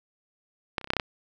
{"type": "clicks", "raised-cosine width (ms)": 0.3, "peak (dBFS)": [-10, -28, -18, -30, -6, -10, -8, -10], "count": 8, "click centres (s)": [0.782, 0.813, 0.844, 0.874, 0.904, 0.935, 0.967, 0.998], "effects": []}